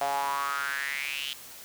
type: tone with high-pass filter sweep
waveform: sawtooth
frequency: 140 Hz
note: C#3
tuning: 18 cents sharp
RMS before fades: -31 dBFS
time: 0.01-1.33 s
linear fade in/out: 2 ms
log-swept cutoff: 700 to 3200 Hz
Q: 6.5
effects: white hiss -46 dBFS RMS until 1.64 s